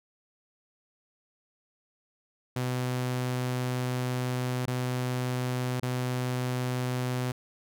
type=tone with dropouts; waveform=sawtooth; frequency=126 Hz; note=B2; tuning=35 cents sharp; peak=-24 dBFS; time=2.56-7.32 s; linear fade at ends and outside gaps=5 ms; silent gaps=4.659-4.676 / 5.8-5.827 s; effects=none